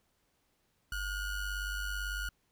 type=ring-modulated tone; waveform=square; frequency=740 Hz; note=F#5; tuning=in tune; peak=-32 dBFS; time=0.92-2.29 s; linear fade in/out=2 ms; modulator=691 Hz; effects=pink hiss -75 dBFS RMS until 2.51 s